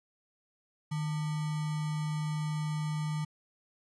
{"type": "tone with sample-and-hold", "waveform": "sine", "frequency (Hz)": 153.5, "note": "D#3", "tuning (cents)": -23, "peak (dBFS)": -30, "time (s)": [0.91, 3.25], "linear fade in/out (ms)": 10, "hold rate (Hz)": 1050, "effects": ["resampled to 24000 Hz"]}